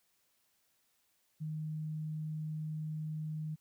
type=tone; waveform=sine; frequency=155.1 Hz; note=D#3; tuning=5 cents flat; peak=-36 dBFS; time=1.4-3.56 s; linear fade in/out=20 ms; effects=white hiss -75 dBFS RMS until 3.6 s